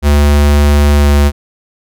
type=tone with pitch glide; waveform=square; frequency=72.7 to 72.03 Hz; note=D2 to D2; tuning=-17 to -33 cents; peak=-6 dBFS; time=0.02-1.32 s; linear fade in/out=50 ms; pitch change=-16 cents; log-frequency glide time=0.95-1.07 s; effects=none